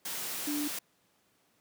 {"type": "tone in noise", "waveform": "sine", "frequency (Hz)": 293.7, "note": "D4", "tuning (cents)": 0, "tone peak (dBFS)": -31, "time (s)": [0.47, 0.68], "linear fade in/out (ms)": 5, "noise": "white", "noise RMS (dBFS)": -37, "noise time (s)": [0.05, 0.79], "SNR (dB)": 3, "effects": ["pink hiss -70 dBFS RMS until 1.6 s", "high-pass 150 Hz 12 dB/octave"]}